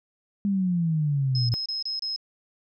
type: exponential sweep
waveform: sine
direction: down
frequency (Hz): 204.1 to 116.54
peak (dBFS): -21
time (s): 0.45-1.54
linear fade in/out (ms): 0
type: tone bursts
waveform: sine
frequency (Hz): 5140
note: E8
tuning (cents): -45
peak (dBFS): -27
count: 5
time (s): 1.35-2.162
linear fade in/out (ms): 2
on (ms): 140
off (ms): 28
effects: none